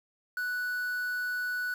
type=tone with quantisation; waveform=triangle; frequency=1480 Hz; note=F#6; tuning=in tune; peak=-28 dBFS; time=0.37-1.74 s; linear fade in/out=2 ms; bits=8; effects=none